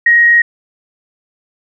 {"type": "tone with frequency modulation", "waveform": "sine", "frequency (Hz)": 1883, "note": "A#6", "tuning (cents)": 17, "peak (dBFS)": -5, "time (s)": [0.06, 0.42], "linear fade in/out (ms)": 5, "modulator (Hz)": 27, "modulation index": 0.29, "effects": []}